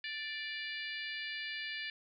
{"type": "harmonic tone with a mistuned harmonic", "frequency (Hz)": 587.3, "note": "D5", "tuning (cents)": 0, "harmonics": [3, 4, 5, 6, 7, 8], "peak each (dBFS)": [-42, -44, -46, -48, -49, -50], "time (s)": [0.04, 1.9], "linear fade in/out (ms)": 2, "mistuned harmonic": 5, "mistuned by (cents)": -20, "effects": []}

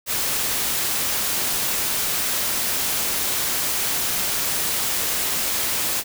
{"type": "noise", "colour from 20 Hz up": "white", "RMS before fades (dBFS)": -23, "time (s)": [0.06, 6.04], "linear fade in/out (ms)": 50, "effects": []}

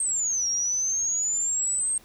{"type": "exponential two-way sweep", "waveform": "sine", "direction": "down then up", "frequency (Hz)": [8490, 5588, 8490], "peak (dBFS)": -23, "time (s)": [0, 1.98], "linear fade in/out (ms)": 2, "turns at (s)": 0.48, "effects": ["pink hiss -54 dBFS RMS until 2.04 s"]}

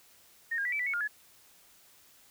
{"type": "tone with pitch steps", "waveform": "sine", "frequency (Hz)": [1847, 1620, 1959, 2314, 1974, 2211, 1414, 1700], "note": ["A#6", "G#6", "B6", "D7", "B6", "C#7", "F6", "G#6"], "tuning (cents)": [-16, -43, -15, -26, -1, -5, 21, 40], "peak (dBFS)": -29, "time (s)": [0.51, 1.078], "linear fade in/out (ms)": 10, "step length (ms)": 71, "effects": ["white hiss -60 dBFS RMS until 2.3 s"]}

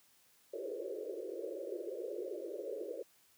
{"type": "band-pass noise", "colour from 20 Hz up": "pink", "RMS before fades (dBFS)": -42, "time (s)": [0.53, 3.03], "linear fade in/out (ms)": 10, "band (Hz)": [340, 580], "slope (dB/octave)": 96, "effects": ["white hiss -68 dBFS RMS until 3.37 s", "high-pass 60 Hz 12 dB/octave"]}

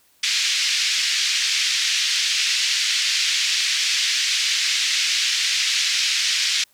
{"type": "band-pass noise", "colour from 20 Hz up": "white", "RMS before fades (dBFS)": -21, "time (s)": [0.23, 6.64], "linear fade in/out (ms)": 5, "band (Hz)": [2000, 5700], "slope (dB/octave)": 24, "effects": ["white hiss -59 dBFS RMS until 6.73 s"]}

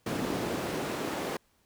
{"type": "noise with high-pass filter sweep", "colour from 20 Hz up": "brown", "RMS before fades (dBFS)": -33, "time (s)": [0.06, 1.37], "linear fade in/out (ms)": 5, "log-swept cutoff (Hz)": [220, 370], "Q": 1, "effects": ["pink hiss -69 dBFS RMS until 1.65 s"]}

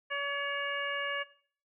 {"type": "harmonic tone with a mistuned harmonic", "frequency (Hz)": 567, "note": "C#5", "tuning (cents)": 39, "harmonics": [1, 2, 3, 4, 5], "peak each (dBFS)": [-39, -38, -34, -40, -40], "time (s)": [0.1, 1.24], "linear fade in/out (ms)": 20, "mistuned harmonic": 4, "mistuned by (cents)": -16, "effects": ["noise-tail reverb RT60 0.5 s tail -17 dB re dry"]}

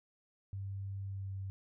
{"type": "tone with pitch glide", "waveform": "sine", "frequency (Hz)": [98, 96.71], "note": ["G2", "G2"], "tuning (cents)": [0, -23], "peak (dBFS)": -38, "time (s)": [0.53, 1.5], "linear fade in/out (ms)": 0, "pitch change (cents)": -23, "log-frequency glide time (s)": [1.05, 1.33], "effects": []}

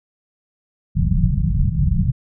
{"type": "low-pass noise", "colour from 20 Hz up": "white", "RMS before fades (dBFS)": -17, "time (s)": [0.95, 2.12], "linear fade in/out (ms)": 20, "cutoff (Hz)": 190, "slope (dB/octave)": 96, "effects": []}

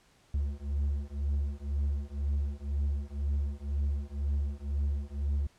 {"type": "beating tone pair", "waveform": "triangle", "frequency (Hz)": [70.2, 72.2], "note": ["C#2", "D2"], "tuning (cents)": [22, -29], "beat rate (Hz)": 2, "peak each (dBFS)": -30, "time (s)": [0.34, 5.47], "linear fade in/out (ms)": 5, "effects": ["pink hiss -64 dBFS RMS until 5.58 s", "low-pass 9000 Hz 12 dB/octave"]}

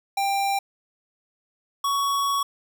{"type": "tone pair in turn", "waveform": "square", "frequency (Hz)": [791, 1118.6], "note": ["G5", "C#6"], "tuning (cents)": [15, 15], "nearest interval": "tritone", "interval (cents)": 600, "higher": "second", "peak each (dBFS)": -22, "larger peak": "neither", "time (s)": [[0.17, 0.59], [1.84, 2.43]], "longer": "second", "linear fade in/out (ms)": 5, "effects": []}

